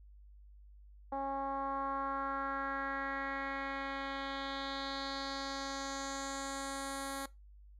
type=tone with low-pass filter sweep; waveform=10% pulse; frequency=273.5 Hz; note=C#4; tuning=23 cents flat; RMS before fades=-39 dBFS; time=1.12-7.26 s; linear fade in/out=5 ms; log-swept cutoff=810 to 11000 Hz; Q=2.8; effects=noise-tail reverb RT60 0.2 s tail -19 dB re dry + added 50 Hz sine -54 dBFS peak until 7.79 s